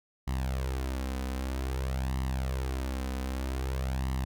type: tone with flanger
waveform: sawtooth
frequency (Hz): 65.41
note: C2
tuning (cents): 0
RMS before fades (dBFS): -32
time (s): 0.27-4.25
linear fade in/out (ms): 10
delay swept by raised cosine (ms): 1 to 4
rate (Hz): 0.52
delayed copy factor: +0.65
effects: none